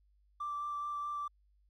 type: tone with vibrato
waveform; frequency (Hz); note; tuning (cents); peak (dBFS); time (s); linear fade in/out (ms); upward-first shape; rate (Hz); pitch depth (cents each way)
triangle; 1172; D6; -4; -32; 0.4-1.28; 10; sine; 4.7; 10
effects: tanh soft clip ceiling -33 dBFS + added 50 Hz sine -66 dBFS peak until 1.69 s